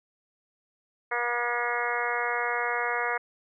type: harmonic tone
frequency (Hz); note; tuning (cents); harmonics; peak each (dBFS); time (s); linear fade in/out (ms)
240; B3; -49; 2 / 3 / 4 / 5 / 6 / 7 / 8 / 9; -34 / -34 / -34 / -34 / -34 / -34 / -34 / -34; 1.11-3.18; 10
effects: none